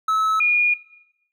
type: tone pair in turn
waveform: triangle / sine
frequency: 1297 / 2435 Hz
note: E6 / D#7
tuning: -28 / -38 cents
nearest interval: major seventh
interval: 1090 cents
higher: second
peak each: -15 dBFS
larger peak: neither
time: 0.08-0.4 / 0.4-0.74 s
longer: second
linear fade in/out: 5 ms
effects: noise-tail reverb RT60 0.9 s tail -18 dB re dry